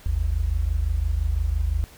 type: tone pair together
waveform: sine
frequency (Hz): 51.92 / 77.78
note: G#1 / D#2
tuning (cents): 0 / 0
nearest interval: perfect fifth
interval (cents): 700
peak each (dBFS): -23 / -23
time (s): 0.06-1.84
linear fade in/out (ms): 0
effects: pink hiss -49 dBFS RMS until 1.97 s